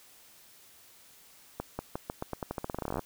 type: accelerating click train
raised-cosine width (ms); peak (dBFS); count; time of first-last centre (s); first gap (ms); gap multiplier
1; -19; 23; 1.6-2.993; 190; 0.87
effects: white hiss -57 dBFS RMS until 3.05 s